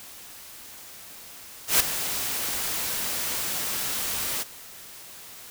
white noise with ADSR envelope, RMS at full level -17 dBFS, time 1.67-4.44 s, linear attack 130 ms, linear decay 8 ms, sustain -12 dB, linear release 23 ms, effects white hiss -44 dBFS RMS until 5.5 s

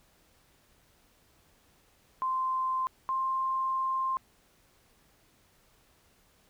sine tone pair in turn, 1041 / 1053.7 Hz, C6 / C6, -9 / +12 cents, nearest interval unison, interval 21 cents, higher second, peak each -27 dBFS, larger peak neither, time 2.22-2.87 / 3.09-4.17 s, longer second, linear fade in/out 0 ms, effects pink hiss -65 dBFS RMS until 6.49 s

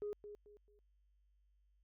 sine tone with echo, 414.7 Hz, G#4, 3 cents flat, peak -38 dBFS, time 0.02-0.13 s, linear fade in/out 0 ms, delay 220 ms, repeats 3, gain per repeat -10 dB, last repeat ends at 0.79 s, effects tanh soft clip ceiling -35 dBFS + added 50 Hz sine -70 dBFS peak until 1.83 s

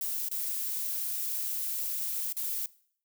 violet noise with dropouts, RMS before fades -33 dBFS, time 0.01-2.66 s, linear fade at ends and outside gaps 2 ms, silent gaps 0.287-0.313 / 2.326-2.367 s, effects noise-tail reverb RT60 0.6 s tail -21 dB re dry

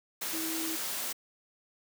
sine tone in noise, 323.1 Hz, E4, 35 cents flat, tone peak -35 dBFS, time 0.33-0.76 s, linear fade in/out 10 ms, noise white, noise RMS -35 dBFS, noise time 0.21-1.13 s, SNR -3 dB, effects high-pass 200 Hz 12 dB/octave

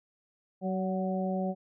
harmonic tone with a mistuned harmonic, 188.6 Hz, F#3, 33 cents sharp, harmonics 1 / 2 / 3 / 4, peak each -30 / -38 / -35 / -37 dBFS, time 0.61-1.55 s, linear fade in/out 50 ms, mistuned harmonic 4, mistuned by -26 cents, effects none

